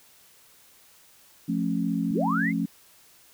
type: chord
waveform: sine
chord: F augmented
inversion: none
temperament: just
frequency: 174.61 / 218.3 / 272.8 Hz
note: F3 / A3 / C#4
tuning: 0 / -13 / -28 cents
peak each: -28 dBFS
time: 1.48-2.66 s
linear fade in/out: 10 ms
type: linear sweep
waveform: sine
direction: up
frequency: 59 to 2201 Hz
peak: -25 dBFS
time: 2.1-2.53 s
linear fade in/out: 50 ms
effects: white hiss -56 dBFS RMS until 3.33 s